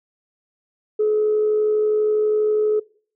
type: tone with amplitude modulation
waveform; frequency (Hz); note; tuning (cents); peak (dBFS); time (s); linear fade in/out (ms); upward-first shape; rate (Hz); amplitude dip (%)
sine; 426.3; G#4; +45; -13; 0.99-2.8; 10; sine; 72.3; 30
effects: noise-tail reverb RT60 0.5 s tail -23 dB re dry + tanh soft clip ceiling -11 dBFS